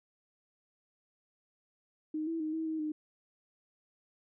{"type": "tone with pitch steps", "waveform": "sine", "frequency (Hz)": [309.8, 328.3, 310.9, 321.2, 316.9, 306.1], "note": ["D#4", "E4", "D#4", "E4", "D#4", "D#4"], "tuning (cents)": [-7, -7, -1, -45, 32, -28], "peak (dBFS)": -32, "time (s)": [2.14, 2.92], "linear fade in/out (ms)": 5, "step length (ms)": 130, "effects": []}